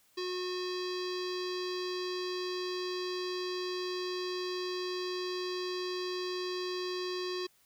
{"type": "tone with low-pass filter", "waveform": "square", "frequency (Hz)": 363.6, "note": "F#4", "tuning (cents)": -30, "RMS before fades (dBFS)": -36, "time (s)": [0.17, 7.47], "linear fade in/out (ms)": 10, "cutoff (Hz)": 4600, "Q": 4.9, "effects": ["white hiss -67 dBFS RMS until 7.65 s"]}